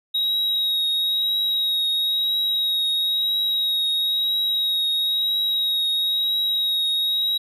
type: tone with vibrato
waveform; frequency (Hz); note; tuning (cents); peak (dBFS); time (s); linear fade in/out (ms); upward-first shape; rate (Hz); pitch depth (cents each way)
triangle; 3800; A#7; +33; -18; 0.14-7.38; 10; triangle; 1; 24
effects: none

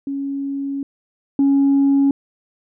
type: tone pair in turn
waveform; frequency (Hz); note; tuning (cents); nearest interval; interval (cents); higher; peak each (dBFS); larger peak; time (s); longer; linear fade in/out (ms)
sine; 277.2 / 277.2; C#4 / C#4; 0 / 0; unison; 0; neither; -21 / -10; second; 0.07-0.83 / 1.39-2.11; first; 2
effects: tanh soft clip ceiling -9 dBFS

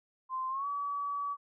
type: tone with pitch glide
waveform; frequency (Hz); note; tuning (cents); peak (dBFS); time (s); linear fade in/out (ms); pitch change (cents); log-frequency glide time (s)
sine; 1041 to 1141.8; C6 to D6; -9 to -49; -32; 0.29-1.37; 50; +160; 0.49-0.67
effects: none

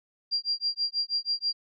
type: tone with tremolo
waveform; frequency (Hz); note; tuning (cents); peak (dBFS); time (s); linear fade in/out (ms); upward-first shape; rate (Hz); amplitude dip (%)
sine; 4761; D8; +23; -23; 0.31-1.53; 20; sine; 6.2; 100
effects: none

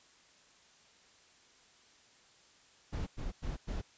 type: noise bursts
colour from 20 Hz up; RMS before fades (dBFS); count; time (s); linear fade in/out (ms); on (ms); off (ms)
brown; -37; 4; 2.92-3.82; 20; 150; 100
effects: white hiss -63 dBFS RMS until 3.97 s + resampled to 16000 Hz

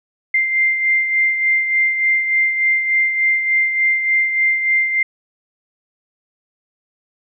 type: beating tone pair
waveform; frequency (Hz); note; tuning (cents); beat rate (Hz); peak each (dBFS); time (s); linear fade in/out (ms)
sine; 2093 / 2096.4; C7 / C7; 0 / +3; 3.4; -14 / -23; 0.34-5.03; 5
effects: none

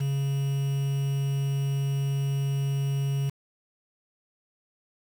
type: tone with quantisation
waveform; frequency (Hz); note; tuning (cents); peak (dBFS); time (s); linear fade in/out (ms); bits
triangle; 138.4; C#3; -2; -22; 0-3.3; 10; 7
effects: none

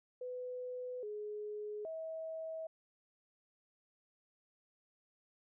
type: tone with pitch steps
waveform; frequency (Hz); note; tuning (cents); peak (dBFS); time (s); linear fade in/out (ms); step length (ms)
sine; 500 / 420.1 / 644; B4 / G#4 / E5; +21 / +20 / -41; -40; 0.21-2.67; 5; 820
effects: none

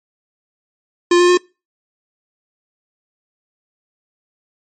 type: tone with pitch steps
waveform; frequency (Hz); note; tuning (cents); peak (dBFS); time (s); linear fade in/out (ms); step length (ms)
square; 350 / 353.9 / 357.8; F4 / F4 / F4; +4 / +23 / +42; -9; 1.11-1.374; 5; 88
effects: noise-tail reverb RT60 0.3 s tail -26 dB re dry + MP3 32 kbps

